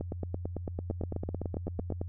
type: two click trains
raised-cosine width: 2 ms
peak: -21 / -21 dBFS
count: 19 / 9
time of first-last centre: 0.01-2.014 / 0.91-1.923 s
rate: 8.98 / 7.9 Hz
effects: added 88 Hz sine -36 dBFS peak until 2.08 s